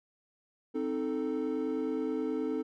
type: chord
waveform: triangle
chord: A diminished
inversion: first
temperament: equal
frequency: 261.6 / 311.1 / 440 Hz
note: C4 / Eb4 / A4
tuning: 0 / 0 / 0 cents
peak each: -32 dBFS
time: 0.74-2.63 s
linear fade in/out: 20 ms
effects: tanh soft clip ceiling -20 dBFS